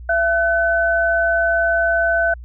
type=tone pair together; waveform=sine; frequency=673.1 / 1511 Hz; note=E5 / F#6; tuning=+36 / +36 cents; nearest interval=octave + major second; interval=1400 cents; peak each=-17 dBFS; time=0.09-2.34 s; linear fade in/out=5 ms; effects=added 60 Hz sine -32 dBFS peak until 2.44 s